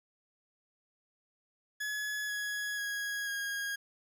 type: tone with pitch steps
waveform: 40% pulse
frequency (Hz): 1696 / 1675.6 / 1655.3 / 1635.4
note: G#6 / G#6 / G#6 / G#6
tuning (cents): +36 / +15 / -6 / -27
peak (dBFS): -33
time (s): 1.8-3.76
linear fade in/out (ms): 10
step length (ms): 490
effects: none